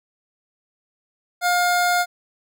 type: tone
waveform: 25% pulse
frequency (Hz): 710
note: F5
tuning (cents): +28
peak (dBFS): -13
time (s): 1.41-2.06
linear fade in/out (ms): 50
effects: none